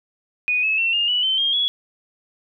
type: tone with pitch steps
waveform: sine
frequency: 2476 / 2587 / 2703 / 2825 / 2951 / 3084 / 3222 / 3367 Hz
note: D#7 / E7 / E7 / F7 / F#7 / G7 / G7 / G#7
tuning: -9 / -33 / +43 / +19 / -5 / -29 / +47 / +23 cents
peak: -17 dBFS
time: 0.48-1.68 s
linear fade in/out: 0 ms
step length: 150 ms
effects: none

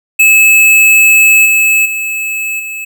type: tone with level steps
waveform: square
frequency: 2598 Hz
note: E7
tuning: 26 cents flat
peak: -4 / -7 / -15 / -20 dBFS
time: 0.19-2.85 s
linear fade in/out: 10 ms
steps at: 1.45 / 1.85 / 2.59 s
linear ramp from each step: 10 ms
effects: none

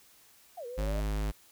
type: exponential two-way sweep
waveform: sine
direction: down then up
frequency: 770 to 470 to 626 Hz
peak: -38 dBFS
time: 0.57-1.01 s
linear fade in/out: 10 ms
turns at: 0.66 s
type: tone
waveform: square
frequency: 51.91 Hz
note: G#1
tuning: in tune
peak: -30 dBFS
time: 0.77-1.32 s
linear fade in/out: 20 ms
effects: white hiss -60 dBFS RMS until 1.51 s

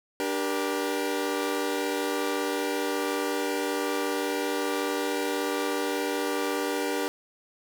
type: chord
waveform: sawtooth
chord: G minor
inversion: second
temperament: equal with one note detuned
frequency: 293.7 / 392 / 477.3 Hz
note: D4 / G4 / Bb4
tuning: 0 / 0 / +41 cents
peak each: -27 dBFS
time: 0.2-7.08 s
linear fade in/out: 0 ms
effects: none

